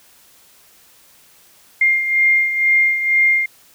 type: beating tone pair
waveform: sine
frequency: 2114 / 2116.1 Hz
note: C7 / C7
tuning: +17 / +19 cents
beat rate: 2.1 Hz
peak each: -13 / -20 dBFS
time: 1.81-3.46 s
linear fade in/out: 5 ms
effects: white hiss -50 dBFS RMS until 3.74 s